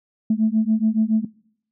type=beating tone pair; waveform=sine; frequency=215.9 / 223 Hz; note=A3 / A3; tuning=-33 / +23 cents; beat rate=7.1 Hz; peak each=-18 / -19 dBFS; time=0.3-1.25 s; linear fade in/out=5 ms; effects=noise-tail reverb RT60 0.7 s tail -24 dB re dry + tanh soft clip ceiling -9 dBFS